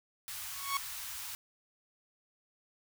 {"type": "band-stop noise", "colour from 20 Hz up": "white", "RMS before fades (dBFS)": -42, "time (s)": [0.28, 1.35], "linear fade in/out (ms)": 0, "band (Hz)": [110, 880], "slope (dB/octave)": 24}
{"type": "tone with exponential growth", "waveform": "sawtooth", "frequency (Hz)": 1108.7, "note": "C#6", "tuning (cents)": 0, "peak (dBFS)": -24, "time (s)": [0.45, 0.77], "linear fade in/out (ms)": 2, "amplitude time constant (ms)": 69}
{"effects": []}